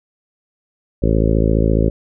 harmonic tone, 54.6 Hz, A1, 13 cents flat, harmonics 1 / 2 / 3 / 4 / 5 / 6 / 7 / 8 / 9 / 10, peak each -16 / -19 / -21 / -22 / -23 / -24 / -24 / -25 / -26 / -26 dBFS, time 1.02-1.9 s, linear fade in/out 10 ms, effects none

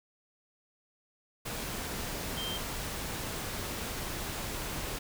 sine tone in noise, 3158 Hz, G7, 12 cents sharp, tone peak -36 dBFS, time 2.37-2.58 s, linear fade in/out 10 ms, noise pink, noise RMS -37 dBFS, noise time 1.45-4.99 s, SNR -2 dB, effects none

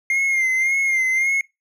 triangle tone with vibrato, 2114 Hz, C7, 17 cents sharp, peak -15 dBFS, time 0.1-1.41 s, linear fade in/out 2 ms, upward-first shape sine, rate 1.8 Hz, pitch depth 52 cents each way, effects noise-tail reverb RT60 0.2 s tail -21 dB re dry

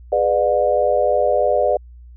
sine chord, G# diminished seventh, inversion none, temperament just, 415.3 / 498.4 / 598 / 717.6 Hz, G#4 / B4 / D5 / F5, 0 / +16 / +31 / +47 cents, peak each -23 / -19 / -17 / -21 dBFS, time 0.12-1.77 s, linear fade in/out 5 ms, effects added 60 Hz sine -38 dBFS peak until 2.16 s

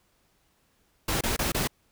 pink noise bursts, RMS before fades -27 dBFS, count 4, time 1.08-1.675 s, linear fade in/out 5 ms, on 130 ms, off 25 ms, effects pink hiss -68 dBFS RMS until 1.91 s

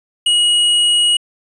square tone, 2900 Hz, F#7, 35 cents flat, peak -11 dBFS, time 0.26-1.17 s, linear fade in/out 5 ms, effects resampled to 22050 Hz

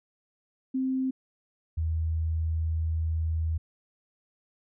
sine tone pair in turn, 261.6 / 80.56 Hz, C4 / E2, 0 / -39 cents, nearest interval octave + minor sixth, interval 2039 cents, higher first, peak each -25 dBFS, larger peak neither, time 0.74-1.11 / 1.77-3.58 s, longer second, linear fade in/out 10 ms, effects none

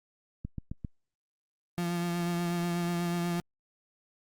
click train, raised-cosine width 5 ms, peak -23 dBFS, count 4, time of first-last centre 0.45-0.848 s, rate 7.54 Hz
35% pulse tone with vibrato, 173 Hz, F3, 16 cents flat, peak -27 dBFS, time 1.78-3.4 s, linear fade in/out 0 ms, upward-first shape triangle, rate 8.2 Hz, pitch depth 25 cents each way
effects Opus 48 kbps

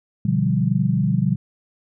sine chord, G dominant seventh, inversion first, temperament equal, 123.47 / 146.83 / 174.61 / 196 Hz, B2 / D3 / F3 / G3, 0 / 0 / 0 / 0 cents, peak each -22 dBFS, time 0.25-1.36 s, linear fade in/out 5 ms, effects none

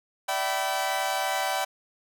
sawtooth chord, E minor seventh, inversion third, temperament equal with one note detuned, 587.3 / 659.3 / 768.7 / 987.8 Hz, D5 / E5 / G5 / B5, 0 / 0 / -34 / 0 cents, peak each -30 / -30 / -24 / -29 dBFS, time 0.28-1.65 s, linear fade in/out 10 ms, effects none

